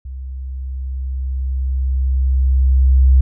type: tone with level ramp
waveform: sine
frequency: 65.41 Hz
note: C2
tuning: in tune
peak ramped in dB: -26 to -6 dBFS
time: 0.05-3.21 s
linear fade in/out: 5 ms
effects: none